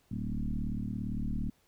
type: tone with frequency modulation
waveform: sine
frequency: 112.2 Hz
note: A2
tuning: 34 cents sharp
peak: -31 dBFS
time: 0.11-1.5 s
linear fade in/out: 5 ms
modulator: 37.6 Hz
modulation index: 3.7
effects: pink hiss -69 dBFS RMS until 1.67 s